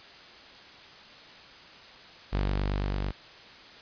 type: tone with level ramp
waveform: sawtooth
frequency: 49 Hz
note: G1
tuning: in tune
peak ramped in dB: -21 to -25 dBFS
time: 2.32-3.12 s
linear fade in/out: 20 ms
effects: white hiss -49 dBFS RMS until 3.81 s + resampled to 11025 Hz